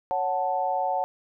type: chord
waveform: sine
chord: F# minor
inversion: second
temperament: equal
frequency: 554.4 / 740 / 880 Hz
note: C#5 / F#5 / A5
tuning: 0 / 0 / 0 cents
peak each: -30 / -26 / -28 dBFS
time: 0.11-1.04 s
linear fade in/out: 0 ms
effects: none